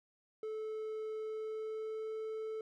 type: tone with pitch glide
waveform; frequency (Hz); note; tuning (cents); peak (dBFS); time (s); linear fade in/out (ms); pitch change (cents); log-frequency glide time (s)
triangle; 435.3 to 438.6; A4 to A4; -19 to -6; -36; 0.43-2.61; 2; +13; 1.17-2.13
effects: none